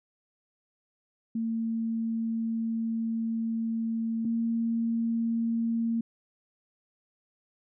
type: tone pair in turn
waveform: sine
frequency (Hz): 226.6 / 229.6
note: A#3 / A#3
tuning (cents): -49 / -26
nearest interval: unison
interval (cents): 23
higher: second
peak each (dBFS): -27 / -25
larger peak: second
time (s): 1.35-4.25 / 4.25-6.01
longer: first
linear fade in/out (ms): 5
effects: none